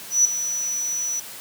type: tone with ADSR envelope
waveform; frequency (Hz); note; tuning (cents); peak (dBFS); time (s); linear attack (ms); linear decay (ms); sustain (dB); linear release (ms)
sine; 5920; F#8; 0; -11; 0.1-1.2; 150; 4; -12; 6
effects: white hiss -38 dBFS RMS until 1.4 s + high-pass 100 Hz 12 dB/octave